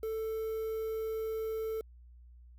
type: tone with quantisation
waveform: triangle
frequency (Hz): 442.1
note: A4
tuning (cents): +8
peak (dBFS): -31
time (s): 0.03-1.81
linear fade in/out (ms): 2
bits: 9
effects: added 60 Hz sine -52 dBFS peak until 2.58 s